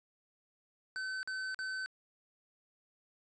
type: tone bursts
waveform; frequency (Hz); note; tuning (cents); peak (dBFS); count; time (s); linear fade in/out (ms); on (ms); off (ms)
square; 1527; G6; -46; -37; 3; 0.96-1.86; 0; 270; 45
effects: resampled to 16000 Hz + 11-bit